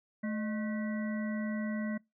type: harmonic tone with a mistuned harmonic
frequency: 216.5 Hz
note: A3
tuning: 28 cents flat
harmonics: 1 / 3 / 5 / 7 / 9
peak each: -32 / -43 / -51 / -49 / -45 dBFS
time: 0.23-1.98 s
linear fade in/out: 10 ms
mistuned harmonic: 3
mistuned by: -100 cents
effects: noise-tail reverb RT60 0.2 s tail -24 dB re dry